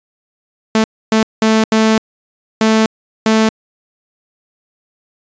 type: tone bursts at uneven times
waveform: sawtooth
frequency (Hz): 220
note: A3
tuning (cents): 0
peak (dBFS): -5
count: 6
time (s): 0.75-0.84 / 1.12-1.23 / 1.42-1.64 / 1.72-1.98 / 2.61-2.86 / 3.26-3.49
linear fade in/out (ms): 2
effects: resampled to 16000 Hz